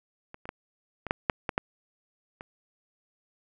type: clicks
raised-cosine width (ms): 0.5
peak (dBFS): -27 / -27 / -18 / -20 / -9 / -7 / -13 / -10 / -25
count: 9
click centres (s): 0.344 / 0.455 / 0.491 / 1.067 / 1.109 / 1.298 / 1.492 / 1.579 / 2.409
effects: none